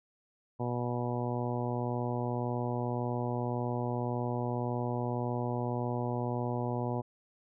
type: harmonic tone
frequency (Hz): 121.8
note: B2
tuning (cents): -24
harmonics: 1 / 2 / 3 / 4 / 5 / 6 / 7 / 8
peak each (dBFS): -34 / -37 / -39 / -40 / -41 / -42 / -42 / -43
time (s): 0.59-7.02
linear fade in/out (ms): 20
effects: none